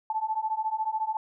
sine beating tone pair, 866 / 880 Hz, A5 / A5, -28 / 0 cents, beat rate 14 Hz, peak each -30 / -29 dBFS, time 0.1-1.17 s, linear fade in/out 2 ms, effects none

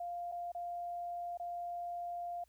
sine tone with dropouts, 698.5 Hz, F5, in tune, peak -38 dBFS, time 0-2.44 s, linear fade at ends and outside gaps 5 ms, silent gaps 0.317-0.321 / 0.519-0.548 / 1.374-1.397 s, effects added 60 Hz sine -70 dBFS peak until 2.48 s + white hiss -75 dBFS RMS until 2.48 s

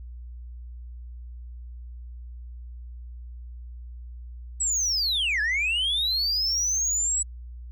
sine linear two-way sweep, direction down then up, 7902 to 1655 to 7902 Hz, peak -20 dBFS, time 4.6-7.23 s, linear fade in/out 10 ms, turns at 5.41 s, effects tanh soft clip ceiling -21 dBFS + added 60 Hz sine -37 dBFS peak until 7.71 s

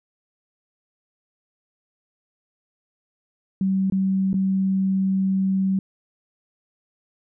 sine tone with dropouts, 191.5 Hz, G3, 40 cents flat, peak -18 dBFS, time 3.61-5.79 s, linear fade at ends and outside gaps 2 ms, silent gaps 3.9-3.922 / 4.331-4.341 s, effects none

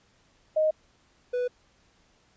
sine / triangle tone pair in turn, 622.3 / 493.9 Hz, D#5 / B4, 0 / 0 cents, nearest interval major third, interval 400 cents, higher first, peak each -20 / -23 dBFS, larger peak first, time 0.56-0.71 / 1.33-1.48 s, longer neither, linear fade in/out 10 ms, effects pink hiss -64 dBFS RMS until 2.36 s + resampled to 16000 Hz

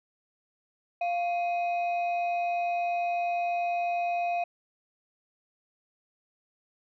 sine tone pair together, 698.5 / 2510 Hz, F5 / D#7, 0 / +15 cents, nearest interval octave + minor seventh, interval 2215 cents, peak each -25 / -35 dBFS, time 1.01-4.44 s, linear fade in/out 5 ms, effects tanh soft clip ceiling -22 dBFS

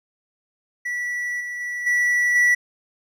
triangle tone with level steps, 1952 Hz, B6, 21 cents flat, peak -22 / -26 / -24 / -15 / -12 dBFS, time 0.85-2.55 s, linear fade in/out 10 ms, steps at 1.4 / 1.6 / 1.86 / 2.35 s, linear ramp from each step 10 ms, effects none

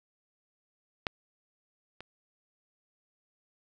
clicks, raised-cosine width 0.3 ms, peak -13 / -27 dBFS, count 2, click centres 1.068 / 2.006 s, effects none

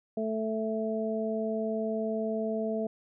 harmonic tone, 220 Hz, A3, in tune, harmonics 1 / 2 / 3, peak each -32 / -33 / -33 dBFS, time 0.17-2.87 s, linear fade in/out 5 ms, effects none

